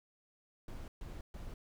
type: noise bursts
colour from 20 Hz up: brown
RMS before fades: -45 dBFS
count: 3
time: 0.68-1.54 s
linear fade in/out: 2 ms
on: 200 ms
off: 130 ms
effects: none

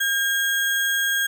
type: tone with sample-and-hold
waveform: sine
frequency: 1611 Hz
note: G6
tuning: 47 cents sharp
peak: -19 dBFS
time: 0-1.27 s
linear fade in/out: 10 ms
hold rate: 4900 Hz
effects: none

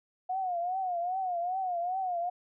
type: tone with vibrato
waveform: sine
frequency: 725 Hz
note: F#5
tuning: 35 cents flat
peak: -29 dBFS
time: 0.29-2.3 s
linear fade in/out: 10 ms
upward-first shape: triangle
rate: 2.5 Hz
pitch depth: 120 cents each way
effects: none

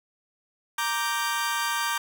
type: chord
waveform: sawtooth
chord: G minor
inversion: first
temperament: equal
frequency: 932.3 / 1174.7 / 1568 Hz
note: Bb5 / D6 / G6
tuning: 0 / 0 / 0 cents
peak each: -26 dBFS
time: 0.78-1.98 s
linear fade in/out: 5 ms
effects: none

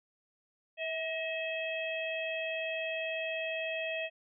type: harmonic tone with a mistuned harmonic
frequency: 646 Hz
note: E5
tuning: 35 cents flat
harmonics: 1 / 3 / 4 / 5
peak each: -36 / -42 / -37 / -44 dBFS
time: 0.77-4.1 s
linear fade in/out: 50 ms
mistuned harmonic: 3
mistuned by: -43 cents
effects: none

